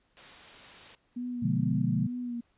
white noise, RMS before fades -48 dBFS, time 0.17-0.95 s, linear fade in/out 0 ms
sine tone with vibrato, 241.5 Hz, B3, 39 cents flat, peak -32 dBFS, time 1.16-2.41 s, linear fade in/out 10 ms, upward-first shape sine, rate 2.2 Hz, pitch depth 42 cents each way
sine chord, B diminished seventh, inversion none, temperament equal, 123.47 / 146.83 / 174.61 / 207.7 Hz, B2 / D3 / F3 / Ab3, 0 / 0 / 0 / 0 cents, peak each -31 dBFS, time 1.42-2.07 s, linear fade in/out 10 ms
effects pink hiss -71 dBFS RMS until 2.57 s + resampled to 8000 Hz

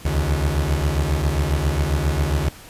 30% pulse beating tone pair, 70 / 77.4 Hz, C#2 / D#2, +18 / -9 cents, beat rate 7.4 Hz, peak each -18 / -19 dBFS, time 0.05-2.49 s, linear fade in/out 5 ms, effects pink hiss -42 dBFS RMS until 2.69 s + resampled to 32000 Hz

